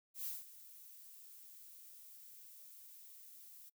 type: noise with ADSR envelope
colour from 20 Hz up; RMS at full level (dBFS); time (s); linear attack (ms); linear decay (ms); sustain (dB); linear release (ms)
violet; -41; 0.14-3.7; 110; 190; -16; 15
effects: noise-tail reverb RT60 0.1 s tail -24 dB re dry